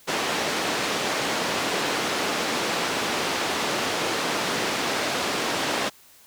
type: band-pass noise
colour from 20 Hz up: pink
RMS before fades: -26 dBFS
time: 0.07-5.9 s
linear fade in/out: 20 ms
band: 290 to 5700 Hz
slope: 12 dB/octave
effects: white hiss -53 dBFS RMS until 6.26 s